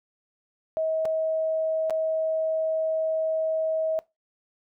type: tone with dropouts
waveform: sine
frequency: 638 Hz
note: D#5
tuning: 43 cents sharp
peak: -23 dBFS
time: 0.77-3.99 s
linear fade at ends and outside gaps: 0 ms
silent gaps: 1.052-1.055 / 1.898-1.906 s
effects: noise-tail reverb RT60 0.2 s tail -20 dB re dry